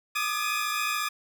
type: tone cluster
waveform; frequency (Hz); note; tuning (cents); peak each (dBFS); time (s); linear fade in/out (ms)
25% pulse; 1195 / 1249 / 1702 / 2495; D6 / D#6 / G#6 / D#7; +30 / +6 / +42 / +4; -26 / -29 / -31 / -30; 0.15-1.09; 10
effects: none